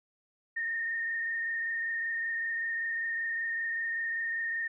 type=tone with frequency modulation; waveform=sine; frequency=1834 Hz; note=A#6; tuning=29 cents flat; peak=-30 dBFS; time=0.56-4.68 s; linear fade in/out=10 ms; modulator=25.2 Hz; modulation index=1.4; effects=none